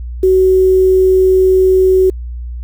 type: tone with quantisation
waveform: sine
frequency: 375 Hz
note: F#4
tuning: 23 cents sharp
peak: -6 dBFS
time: 0.23-2.1 s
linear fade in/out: 5 ms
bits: 6
effects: added 60 Hz sine -21 dBFS peak until 2.63 s